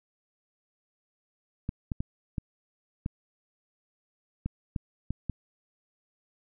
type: clicks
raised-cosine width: 5 ms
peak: -18 dBFS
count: 9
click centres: 1.691 / 1.918 / 2.005 / 2.382 / 3.061 / 4.46 / 4.762 / 5.106 / 5.297 s
effects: none